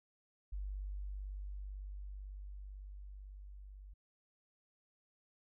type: tone with level ramp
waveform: sine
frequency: 49 Hz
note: G1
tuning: in tune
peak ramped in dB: -38 to -50 dBFS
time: 0.52-3.94 s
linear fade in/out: 10 ms
effects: none